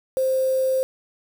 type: tone with quantisation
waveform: sine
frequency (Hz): 524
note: C5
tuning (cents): +2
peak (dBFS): -18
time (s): 0.17-0.83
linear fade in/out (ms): 0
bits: 6
effects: none